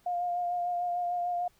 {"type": "tone with vibrato", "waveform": "sine", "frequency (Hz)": 706, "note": "F5", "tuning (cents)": 19, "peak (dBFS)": -28, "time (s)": [0.06, 1.48], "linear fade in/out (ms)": 5, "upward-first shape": "sine", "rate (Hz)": 6.7, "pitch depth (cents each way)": 20, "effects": ["pink hiss -66 dBFS RMS until 1.59 s"]}